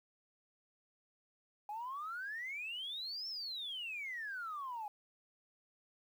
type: exponential two-way sweep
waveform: sine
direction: up then down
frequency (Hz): 816 to 5440 to 816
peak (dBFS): -39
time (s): 1.69-4.88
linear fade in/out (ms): 2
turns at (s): 3.28
effects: tanh soft clip ceiling -36 dBFS + 11-bit